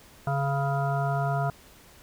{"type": "harmonic tone with a mistuned harmonic", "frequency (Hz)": 140, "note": "C#3", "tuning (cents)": 18, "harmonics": [1, 3, 5, 7, 9, 10], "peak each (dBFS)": [-26, -38, -29, -36, -37, -37], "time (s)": [0.27, 1.5], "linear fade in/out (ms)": 2, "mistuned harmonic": 5, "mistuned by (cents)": -22, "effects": ["pink hiss -53 dBFS RMS until 2.02 s"]}